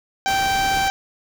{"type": "harmonic tone", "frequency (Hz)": 780, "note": "G5", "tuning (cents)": -9, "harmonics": [1, 2, 3, 4, 5, 6, 7, 8, 9], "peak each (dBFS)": [-19, -25, -29, -31, -33, -35, -36, -37, -38], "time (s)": [0.26, 0.9], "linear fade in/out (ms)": 0}
{"type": "noise", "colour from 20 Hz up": "pink", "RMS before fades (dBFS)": -30, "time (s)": [0.27, 0.89], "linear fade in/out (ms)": 10}
{"effects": []}